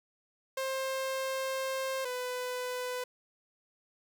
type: tone pair in turn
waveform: sawtooth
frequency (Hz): 530 / 499.6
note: C5 / B4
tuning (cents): +22 / +20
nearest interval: minor second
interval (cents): 102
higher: first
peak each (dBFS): -28 / -30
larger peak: first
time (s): 0.57-2.05 / 2.05-3.04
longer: first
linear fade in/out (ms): 5
effects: none